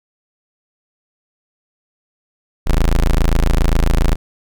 30% pulse tone, 27.42 Hz, A0, 5 cents flat, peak -8 dBFS, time 2.66-4.16 s, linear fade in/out 20 ms, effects none

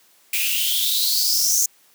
blue noise with high-pass filter sweep, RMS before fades -20 dBFS, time 0.33-1.66 s, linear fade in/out 5 ms, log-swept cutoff 2400 to 6500 Hz, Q 8.7, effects white hiss -56 dBFS RMS until 1.94 s + high-pass 200 Hz 12 dB/octave

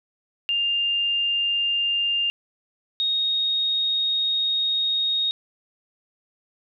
sine tone pair in turn, 2802 / 3734 Hz, F7 / A#7, +5 / +2 cents, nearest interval perfect fourth, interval 497 cents, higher second, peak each -20 dBFS, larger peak neither, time 0.49-2.3 / 3-5.31 s, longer second, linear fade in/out 0 ms, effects none

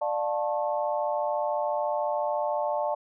sine tone cluster, 594 / 708 / 880 / 1086 Hz, D5 / F5 / A5 / C#6, +20 / +23 / 0 / -36 cents, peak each -28 / -32 / -30 / -37 dBFS, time 0.01-2.95 s, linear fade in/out 10 ms, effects none

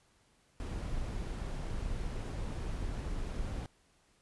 brown noise, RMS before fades -37 dBFS, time 0.6-3.66 s, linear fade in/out 0 ms, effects pink hiss -69 dBFS RMS until 4.21 s + resampled to 24000 Hz

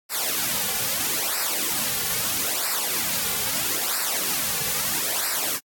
white noise with flanger, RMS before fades -25 dBFS, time 0.09-5.6 s, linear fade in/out 50 ms, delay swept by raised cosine 0.3 to 3.2 ms, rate 0.77 Hz, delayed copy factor -0.8, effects AAC 64 kbps

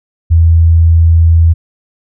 sine tone, 82.6 Hz, E2, 4 cents sharp, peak -3 dBFS, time 0.3-1.54 s, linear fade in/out 20 ms, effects none

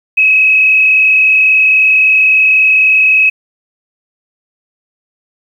sine tone with frequency modulation, 2561 Hz, D#7, 49 cents sharp, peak -5 dBFS, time 0.17-3.3 s, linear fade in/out 10 ms, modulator 36.3 Hz, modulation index 1.1, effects 7-bit

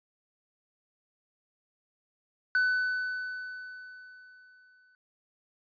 triangle tone with exponential decay, 1500 Hz, F#6, 23 cents sharp, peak -20 dBFS, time 2.55-4.95 s, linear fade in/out 1 ms, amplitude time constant 520 ms, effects resampled to 11025 Hz

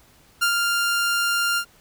sawtooth tone with ADSR envelope, 1396.9 Hz, F6, in tune, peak -13 dBFS, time 0.41-1.65 s, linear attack 17 ms, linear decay 88 ms, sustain -3 dB, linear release 74 ms, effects pink hiss -55 dBFS RMS until 1.8 s

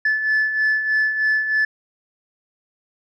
sine beating tone pair, 1734 / 1737.2 Hz, A6 / A6, -26 / -23 cents, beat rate 3.2 Hz, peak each -23 / -16 dBFS, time 0.05-1.65 s, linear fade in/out 5 ms, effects tanh soft clip ceiling -13 dBFS

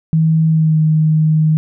sine tone with pitch glide, 160 to 156.17 Hz, D#3 to D#3, +49 to +7 cents, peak -9 dBFS, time 0.13-1.57 s, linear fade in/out 0 ms, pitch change -42 cents, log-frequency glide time 0.48-0.79 s, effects none

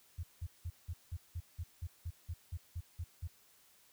sine tone bursts, 85 Hz, F2, 46 cents flat, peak -37 dBFS, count 14, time 0.18-3.276 s, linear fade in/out 10 ms, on 54 ms, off 180 ms, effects white hiss -66 dBFS RMS until 3.92 s

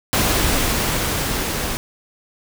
pink noise with level ramp, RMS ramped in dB -17 to -24 dBFS, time 0.13-1.77 s, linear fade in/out 0 ms, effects none

